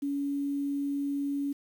sine tone with quantisation, 282 Hz, C#4, 30 cents sharp, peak -28 dBFS, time 0.02-1.53 s, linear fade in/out 10 ms, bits 9, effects none

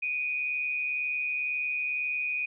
sine tone pair together, 2336 / 2478 Hz, D7 / D#7, -10 / -8 cents, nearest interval minor second, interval 102 cents, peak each -38 / -28 dBFS, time 0.02-2.46 s, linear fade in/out 10 ms, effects none

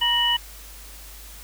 sine tone cluster, 956 / 1856 / 2956 Hz, A#5 / A#6 / F#7, +43 / -8 / -2 cents, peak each -26 / -27 / -19 dBFS, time 0.01-0.37 s, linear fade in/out 10 ms, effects added 50 Hz sine -42 dBFS peak until 1.43 s + white hiss -44 dBFS RMS until 1.43 s

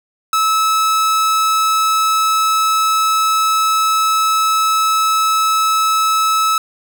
45% pulse tone, 1300 Hz, E6, 24 cents flat, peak -12 dBFS, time 0.33-6.58 s, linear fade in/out 2 ms, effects none

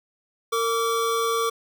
square tone pair together, 457.8 / 1155.8 Hz, A#4 / D6, -31 / -28 cents, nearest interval octave + major third, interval 1603 cents, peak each -25 dBFS, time 0.52-1.5 s, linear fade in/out 10 ms, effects none

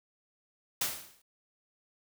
white noise with exponential decay, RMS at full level -28 dBFS, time 0.81-1.22 s, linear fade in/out 5 ms, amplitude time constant 87 ms, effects none

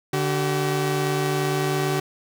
sawtooth tone pair together, 146.36 / 381.6 Hz, D3 / G4, -6 / -47 cents, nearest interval octave + perfect fourth, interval 1659 cents, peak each -20 dBFS, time 0.13-2 s, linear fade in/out 5 ms, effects none

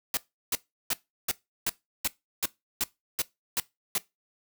white noise bursts, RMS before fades -27 dBFS, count 11, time 0.14-3.981 s, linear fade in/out 2 ms, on 31 ms, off 350 ms, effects noise-tail reverb RT60 0.2 s tail -20 dB re dry

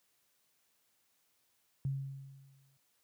sine tone with exponential decay, 136.4 Hz, C#3, 28 cents flat, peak -30 dBFS, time 1.85-2.77 s, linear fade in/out 0 ms, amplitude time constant 200 ms, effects white hiss -75 dBFS RMS until 3.03 s + high-pass 60 Hz 12 dB/octave

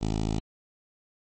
10% pulse tone with notch filter, 53.8 Hz, A1, 38 cents flat, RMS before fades -28 dBFS, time 0.01-0.4 s, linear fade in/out 10 ms, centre 1600 Hz, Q 0.66, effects MP3 32 kbps

